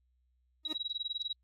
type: tone with exponential growth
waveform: 40% pulse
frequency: 311.1 Hz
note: D#4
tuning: in tune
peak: -36 dBFS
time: 0.63-0.73 s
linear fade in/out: 5 ms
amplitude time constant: 20 ms
type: tone with tremolo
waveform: sine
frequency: 3865 Hz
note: B7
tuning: 38 cents flat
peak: -31 dBFS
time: 0.65-1.33 s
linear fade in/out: 2 ms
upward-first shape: sine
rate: 20 Hz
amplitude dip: 100%
effects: added 62 Hz sine -70 dBFS peak until 1.43 s + AAC 48 kbps